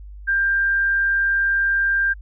sine tone, 1590 Hz, G6, 24 cents sharp, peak -16 dBFS, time 0.27-2.14 s, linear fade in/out 20 ms, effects added 50 Hz sine -35 dBFS peak until 2.21 s

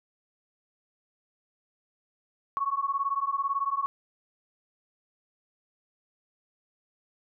sine beating tone pair, 1100 / 1118 Hz, C#6 / C#6, -14 / +14 cents, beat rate 18 Hz, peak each -29 / -29 dBFS, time 2.57-3.86 s, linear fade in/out 0 ms, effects none

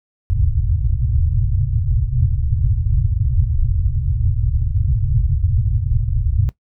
white low-pass noise, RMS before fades -17 dBFS, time 0.3-6.49 s, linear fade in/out 0 ms, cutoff 130 Hz, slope 96 dB/octave, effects noise-tail reverb RT60 0.1 s tail -17 dB re dry

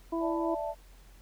harmonic tone, 331.6 Hz, E4, 10 cents sharp, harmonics 1 / 2 / 3, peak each -30 / -36 / -37 dBFS, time 0.12-0.55 s, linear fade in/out 10 ms
sine chord, D suspended second, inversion none, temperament just, 587.3 / 660.7 / 881 Hz, D5 / E5 / A5, 0 / +4 / +2 cents, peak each -36 / -35 / -37 dBFS, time 0.2-0.75 s, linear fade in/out 50 ms
effects added 44 Hz sine -52 dBFS peak until 1.21 s + pink hiss -61 dBFS RMS until 1.21 s

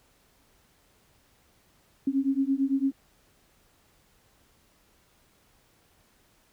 sine beating tone pair, 267.4 / 276.3 Hz, C4 / C#4, +38 / -6 cents, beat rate 8.9 Hz, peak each -26 dBFS, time 2.07-2.92 s, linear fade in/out 5 ms, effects pink hiss -64 dBFS RMS until 6.52 s

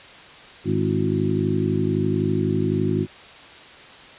harmonic tone with a mistuned harmonic, 51.91 Hz, G#1, in tune, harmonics 2 / 3 / 4 / 5 / 6 / 7, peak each -26 / -25 / -26 / -27 / -28 / -25 dBFS, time 0.64-3.07 s, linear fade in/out 50 ms, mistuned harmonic 6, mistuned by +58 cents, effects white hiss -43 dBFS RMS until 4.18 s + resampled to 8000 Hz

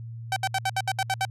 sawtooth tone bursts, 768 Hz, G5, 36 cents flat, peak -19 dBFS, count 9, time 0.32-1.251 s, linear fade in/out 2 ms, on 43 ms, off 68 ms, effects added 115 Hz sine -35 dBFS peak until 1.3 s + low-pass 11000 Hz 12 dB/octave

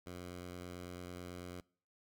10% pulse tone, 89.1 Hz, F2, 35 cents sharp, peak -37 dBFS, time 0.06-1.61 s, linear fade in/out 10 ms, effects noise-tail reverb RT60 0.5 s tail -25 dB re dry

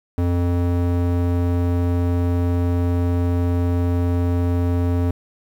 square tone with band-pass filter, 87.31 Hz, F2, in tune, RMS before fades -19 dBFS, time 0.18-5.11 s, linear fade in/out 0 ms, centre 220 Hz, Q 0.56, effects 8-bit

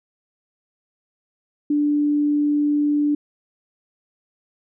sine tone, 293.7 Hz, D4, in tune, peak -16 dBFS, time 1.7-3.15 s, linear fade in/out 5 ms, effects none

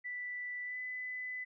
sine tone with pitch glide, 1975.5 to 2005 Hz, B6 to B6, 0 to +26 cents, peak -38 dBFS, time 0.04-1.45 s, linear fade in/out 20 ms, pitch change +26 cents, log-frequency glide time 0.64-0.78 s, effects none

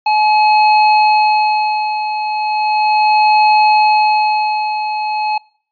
square tone with tremolo, 852 Hz, G#5, 44 cents sharp, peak -8 dBFS, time 0.06-5.38 s, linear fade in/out 5 ms, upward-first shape sine, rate 0.36 Hz, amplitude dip 65%, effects noise-tail reverb RT60 0.5 s tail -25 dB re dry + resampled to 11025 Hz

